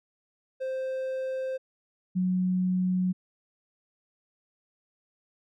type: tone pair in turn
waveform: triangle / sine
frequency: 523.3 / 183.52 Hz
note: C5 / F#3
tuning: 0 / -14 cents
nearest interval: octave + tritone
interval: 1814 cents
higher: first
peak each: -27 / -23 dBFS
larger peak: second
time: 0.6-1.58 / 2.15-3.13 s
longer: neither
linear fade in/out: 20 ms
effects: none